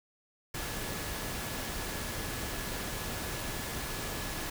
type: tone in noise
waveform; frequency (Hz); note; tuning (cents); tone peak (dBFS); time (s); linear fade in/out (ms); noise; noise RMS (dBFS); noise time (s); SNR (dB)
sine; 1701; G#6; +41; -48; 0.54-4.5; 5; pink; -37; 0.54-4.5; -14
effects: none